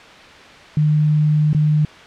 sine tone with dropouts, 151.6 Hz, D#3, 45 cents flat, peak -12 dBFS, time 0.77-1.85 s, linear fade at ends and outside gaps 2 ms, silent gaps 1.531-1.547 s, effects white hiss -40 dBFS RMS until 2.06 s + low-pass 3000 Hz 12 dB/octave

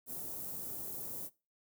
white band-stop noise, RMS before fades -42 dBFS, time 0.06-1.3 s, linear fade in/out 50 ms, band 510 to 13000 Hz, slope 12 dB/octave, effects noise-tail reverb RT60 0.3 s tail -21 dB re dry + high-pass 80 Hz 12 dB/octave

